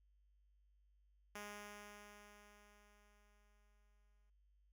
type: tone with exponential decay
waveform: 5% pulse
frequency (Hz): 206.7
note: G#3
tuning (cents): -8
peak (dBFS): -36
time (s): 1.35-4.3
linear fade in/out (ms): 5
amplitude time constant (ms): 640
effects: added 50 Hz sine -70 dBFS peak until 4.72 s